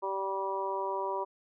harmonic tone, 194 Hz, G3, 18 cents flat, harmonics 2 / 3 / 4 / 5 / 6, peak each -36 / -38 / -43 / -33 / -44 dBFS, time 0.02-1.25 s, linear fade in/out 20 ms, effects none

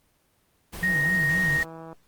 pink noise, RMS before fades -37 dBFS, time 0.72-1.65 s, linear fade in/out 20 ms
sine tone with vibrato, 164.81 Hz, E3, in tune, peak -28 dBFS, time 0.82-1.58 s, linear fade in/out 10 ms, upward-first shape sine, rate 3.9 Hz, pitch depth 230 cents each way
sine tone, 1864.7 Hz, A#6, in tune, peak -21 dBFS, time 0.83-1.63 s, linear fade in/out 2 ms
click train, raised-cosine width 1 ms, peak -28 dBFS, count 172, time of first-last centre 0.88-1.929 s, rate 163 Hz
effects pink hiss -66 dBFS RMS until 2.07 s + Opus 24 kbps

